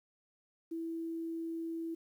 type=tone with quantisation; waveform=sine; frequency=329.6 Hz; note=E4; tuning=in tune; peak=-36 dBFS; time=0.71-1.95 s; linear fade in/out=10 ms; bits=11; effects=none